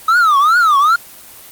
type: tone with vibrato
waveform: triangle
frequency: 1266 Hz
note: D#6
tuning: 30 cents sharp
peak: -6 dBFS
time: 0.08-0.96 s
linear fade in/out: 5 ms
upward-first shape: triangle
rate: 2.5 Hz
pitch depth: 270 cents each way
effects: white hiss -37 dBFS RMS until 1.51 s + Opus 24 kbps